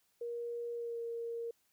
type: tone with pitch glide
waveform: sine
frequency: 472.9 to 465.3 Hz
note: A#4 to A#4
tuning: +25 to -3 cents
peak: -37 dBFS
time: 0.21-1.51 s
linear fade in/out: 5 ms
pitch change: -28 cents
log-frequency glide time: 0.72-1 s
effects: white hiss -75 dBFS RMS until 1.72 s